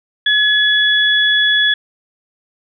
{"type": "tone pair together", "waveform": "sine", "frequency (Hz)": [1700, 3396], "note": ["G#6", "G#7"], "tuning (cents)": [40, 38], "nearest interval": "octave", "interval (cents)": 1198, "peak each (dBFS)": -13, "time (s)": [0.26, 1.74], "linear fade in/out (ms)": 5, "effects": []}